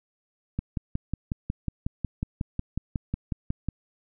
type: click train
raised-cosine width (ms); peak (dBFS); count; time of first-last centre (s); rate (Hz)
5; -15; 18; 0.59-3.687; 5.49
effects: none